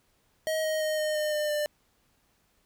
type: tone with pitch steps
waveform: square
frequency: 632 / 625.8 / 619.7 / 613.7 / 607.7 / 601.7 / 595.8 Hz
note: D#5 / D#5 / D#5 / D#5 / D#5 / D5 / D5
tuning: +27 / +10 / -7 / -24 / -41 / +42 / +25 cents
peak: -27 dBFS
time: 0.47-1.66 s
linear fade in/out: 0 ms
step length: 170 ms
effects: pink hiss -69 dBFS RMS until 2.65 s